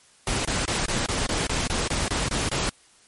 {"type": "noise bursts", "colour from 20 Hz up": "pink", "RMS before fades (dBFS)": -25, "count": 12, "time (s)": [0.27, 2.694], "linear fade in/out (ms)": 2, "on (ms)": 180, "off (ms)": 24, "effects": ["white hiss -56 dBFS RMS until 3.07 s", "MP3 48 kbps"]}